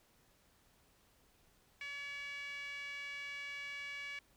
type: tone with band-pass filter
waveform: 5% pulse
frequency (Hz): 568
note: C#5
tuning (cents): +42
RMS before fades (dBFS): -45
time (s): 1.81-4.19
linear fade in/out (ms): 2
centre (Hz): 2100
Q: 6.6
effects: pink hiss -70 dBFS RMS until 4.36 s